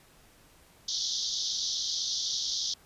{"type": "band-pass noise", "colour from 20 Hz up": "white", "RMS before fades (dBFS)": -32, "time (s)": [0.88, 2.74], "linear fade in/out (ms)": 5, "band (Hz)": [3300, 6200], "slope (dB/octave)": 96, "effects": ["pink hiss -59 dBFS RMS until 2.85 s", "resampled to 32000 Hz"]}